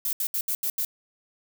violet noise bursts at uneven times, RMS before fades -27 dBFS, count 6, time 0.05-0.13 / 0.2-0.27 / 0.34-0.41 / 0.48-0.55 / 0.63-0.7 / 0.78-0.85 s, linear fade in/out 2 ms, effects none

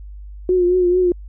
sine tone with vibrato, 360 Hz, F#4, 47 cents flat, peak -12 dBFS, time 0.49-1.12 s, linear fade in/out 2 ms, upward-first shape triangle, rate 4.5 Hz, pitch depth 50 cents each way, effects added 50 Hz sine -32 dBFS peak until 1.28 s

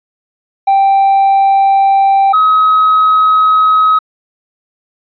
triangle tone pair in turn, 784 / 1272.4 Hz, G5 / D#6, 0 / +38 cents, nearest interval minor sixth, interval 838 cents, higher second, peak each -3 dBFS, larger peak neither, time 0.67-2.33 / 2.33-3.99 s, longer neither, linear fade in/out 10 ms, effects tanh soft clip ceiling -1 dBFS + resampled to 11025 Hz

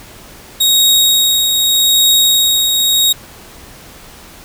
sawtooth tone with tremolo, 3769 Hz, A#7, 18 cents sharp, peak -4 dBFS, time 0.6-3.13 s, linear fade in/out 10 ms, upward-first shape triangle, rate 0.83 Hz, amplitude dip 40%, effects pink hiss -37 dBFS RMS until 4.44 s

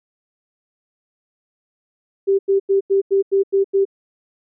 sine tone bursts, 392 Hz, G4, in tune, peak -12 dBFS, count 8, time 2.27-3.853 s, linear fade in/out 20 ms, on 120 ms, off 89 ms, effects none

